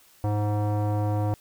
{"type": "tone with low-pass filter", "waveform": "square", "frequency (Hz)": 104.5, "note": "G#2", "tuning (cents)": 11, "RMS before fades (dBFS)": -25, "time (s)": [0.24, 1.34], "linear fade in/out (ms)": 0, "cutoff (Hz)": 810, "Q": 2, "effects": ["white hiss -57 dBFS RMS until 1.4 s"]}